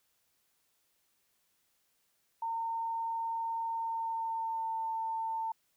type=tone with pitch glide; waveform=sine; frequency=912 to 897.9 Hz; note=A#5 to A5; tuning=-38 to +35 cents; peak=-32 dBFS; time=2.42-5.52 s; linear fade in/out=5 ms; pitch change=-27 cents; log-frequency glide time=3.71-4.89 s; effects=white hiss -75 dBFS RMS until 5.76 s